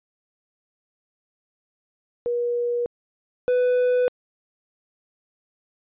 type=tone pair in turn; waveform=sine / triangle; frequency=480 / 497.2 Hz; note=B4 / B4; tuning=-49 / +12 cents; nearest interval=minor second; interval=61 cents; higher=second; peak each=-21 / -15 dBFS; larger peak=second; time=2.26-2.86 / 3.48-4.08 s; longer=neither; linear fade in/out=0 ms; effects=resampled to 8000 Hz